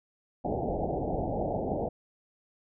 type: low-pass noise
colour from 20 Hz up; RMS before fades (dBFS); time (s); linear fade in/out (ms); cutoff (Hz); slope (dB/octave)
white; -31; 0.44-1.89; 10; 810; 96
effects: none